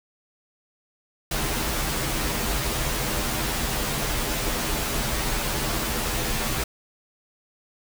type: noise with comb filter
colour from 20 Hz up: pink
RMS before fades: -26 dBFS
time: 1.31-6.64 s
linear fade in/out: 5 ms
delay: 11 ms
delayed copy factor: -0.8
effects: none